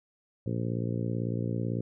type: harmonic tone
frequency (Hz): 58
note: A#1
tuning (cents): -8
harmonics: 2 / 3 / 4 / 5 / 6 / 7 / 8 / 9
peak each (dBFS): -31 / -35 / -37 / -39 / -41 / -42 / -43 / -44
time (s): 0.46-1.81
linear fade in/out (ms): 5
effects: none